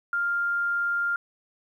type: tone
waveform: sine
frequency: 1399 Hz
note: F6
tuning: 3 cents sharp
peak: -23 dBFS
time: 0.13-1.16 s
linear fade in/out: 2 ms
effects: 10-bit